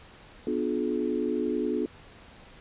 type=chord; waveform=sine; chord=B diminished seventh; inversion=none; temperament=just; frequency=246.9 / 296.3 / 355.6 / 426.7 Hz; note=B3 / D4 / F4 / Ab4; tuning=0 / +15 / +31 / +47 cents; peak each=-31 dBFS; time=0.47-1.86 s; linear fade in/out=2 ms; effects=pink hiss -51 dBFS RMS until 2.6 s + resampled to 8000 Hz